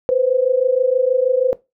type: tone pair together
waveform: sine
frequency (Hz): 495.9 / 522.2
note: B4 / C5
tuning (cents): +7 / -3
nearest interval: minor second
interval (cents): 90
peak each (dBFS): -16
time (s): 0.09-1.53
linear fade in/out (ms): 0
effects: noise-tail reverb RT60 0.2 s tail -18 dB re dry